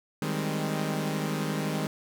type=chord; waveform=sawtooth; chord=Ab major seventh; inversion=second; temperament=equal; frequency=155.56 / 196 / 207.7 / 261.6 Hz; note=Eb3 / G3 / Ab3 / C4; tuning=0 / 0 / 0 / 0 cents; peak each=-27 / -31 / -30 / -32 dBFS; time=0.22-1.87 s; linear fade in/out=2 ms; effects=none